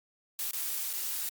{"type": "noise with dropouts", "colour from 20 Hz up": "blue", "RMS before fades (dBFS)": -34, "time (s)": [0.39, 1.29], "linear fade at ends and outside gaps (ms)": 1, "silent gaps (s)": [[0.51, 0.532], [0.93, 0.935]], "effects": ["Opus 48 kbps"]}